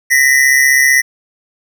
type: tone pair together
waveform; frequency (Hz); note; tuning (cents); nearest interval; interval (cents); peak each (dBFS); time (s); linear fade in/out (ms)
square; 1864.4 / 2000; A#6 / B6; 0 / +21; minor second; 121; -11; 0.1-1.02; 20
effects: none